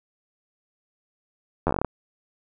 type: slowing click train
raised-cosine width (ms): 1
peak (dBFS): -8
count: 10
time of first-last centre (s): 1.67-1.847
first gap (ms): 11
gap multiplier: 1.14
effects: none